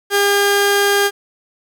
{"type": "tone pair together", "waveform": "sawtooth", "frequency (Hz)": [403.2, 806.4], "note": ["G4", "G5"], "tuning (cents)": [49, 49], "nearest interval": "octave", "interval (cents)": 1200, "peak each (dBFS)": -10, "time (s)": [0.1, 1.11], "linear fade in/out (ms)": 50, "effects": ["8-bit"]}